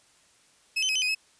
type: tone with pitch steps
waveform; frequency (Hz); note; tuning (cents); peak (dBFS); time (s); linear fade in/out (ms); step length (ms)
30% pulse; 2583 / 3060 / 2548 / 3047 / 2500 / 2578; E7 / G7 / D#7 / G7 / D#7 / E7; -36 / -42 / +41 / -50 / +8 / -39; -21; 0.76-1.15; 10; 65
effects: white hiss -61 dBFS RMS until 1.39 s + resampled to 22050 Hz